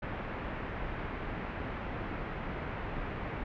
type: low-pass noise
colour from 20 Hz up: pink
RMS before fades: -38 dBFS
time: 0.02-3.44 s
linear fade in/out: 10 ms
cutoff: 2300 Hz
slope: 24 dB/octave
effects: none